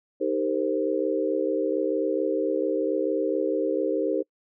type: chord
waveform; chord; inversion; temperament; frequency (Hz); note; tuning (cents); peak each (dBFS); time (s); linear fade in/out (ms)
sine; C minor seventh; first; equal with one note detuned; 311.1 / 392 / 458.9 / 523.3; Eb4 / G4 / Bb4 / C5; 0 / 0 / -27 / 0; -28; 0.2-4.23; 20
effects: noise-tail reverb RT60 0.1 s tail -26 dB re dry